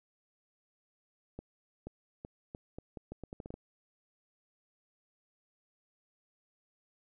accelerating click train, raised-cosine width 2 ms, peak -29 dBFS, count 13, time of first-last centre 1.39-3.541 s, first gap 480 ms, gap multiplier 0.79, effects none

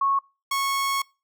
sine / sawtooth tone pair in turn, 1100 / 1100 Hz, C#6 / C#6, -14 / -14 cents, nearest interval unison, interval 0 cents, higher neither, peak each -19 dBFS, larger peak neither, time 0.01-0.19 / 0.51-1.02 s, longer second, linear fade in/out 5 ms, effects noise-tail reverb RT60 0.3 s tail -25 dB re dry

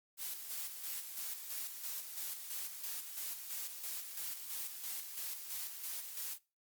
blue noise with tremolo, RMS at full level -41 dBFS, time 0.17-6.39 s, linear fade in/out 50 ms, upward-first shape square, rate 3 Hz, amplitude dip 50%, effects noise-tail reverb RT60 0.3 s tail -21 dB re dry + Opus 48 kbps

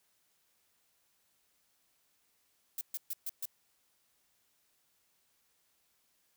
violet noise bursts, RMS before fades -37 dBFS, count 5, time 2.78-3.455 s, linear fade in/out 2 ms, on 31 ms, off 130 ms, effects white hiss -74 dBFS RMS until 6.36 s

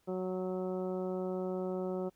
harmonic tone with a mistuned harmonic, 185 Hz, F#3, in tune, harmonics 1 / 2 / 3 / 4 / 5 / 6 / 7, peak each -38 / -36 / -40 / -47 / -52 / -58 / -52 dBFS, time 0.07-2.1 s, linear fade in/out 20 ms, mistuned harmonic 6, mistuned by -15 cents, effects pink hiss -73 dBFS RMS until 2.15 s

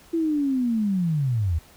sine linear sweep, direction down, 337.3 to 74.1 Hz, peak -20 dBFS, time 0.13-1.59 s, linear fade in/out 10 ms, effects pink hiss -52 dBFS RMS until 1.76 s

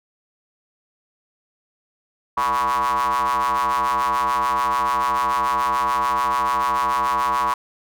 square ring-modulated tone, 65.41 Hz, C2, in tune, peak -16 dBFS, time 2.37-7.54 s, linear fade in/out 5 ms, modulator 1050 Hz, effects none

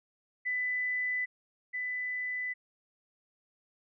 sine tone pair in turn, 1997 / 1997 Hz, B6 / B6, +19 / +19 cents, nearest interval unison, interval 0 cents, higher neither, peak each -29 / -32 dBFS, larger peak first, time 0.45-1.26 / 1.73-2.54 s, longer neither, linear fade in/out 20 ms, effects none

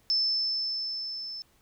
sine tone with level ramp, 5274 Hz, E8, in tune, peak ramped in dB -22 to -36 dBFS, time 0.1-1.42 s, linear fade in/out 0 ms, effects pink hiss -65 dBFS RMS until 1.61 s

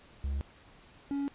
triangle tone pair in turn, 69.3 / 280.8 Hz, C#2 / C#4, 0 / +22 cents, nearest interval 2 octaves, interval 2422 cents, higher second, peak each -28 dBFS, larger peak neither, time 0.24-0.41 / 1.11-1.28 s, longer neither, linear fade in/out 0 ms, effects pink hiss -57 dBFS RMS until 1.34 s + resampled to 8000 Hz

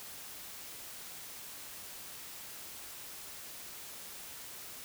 silence, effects white hiss -47 dBFS RMS until 4.84 s

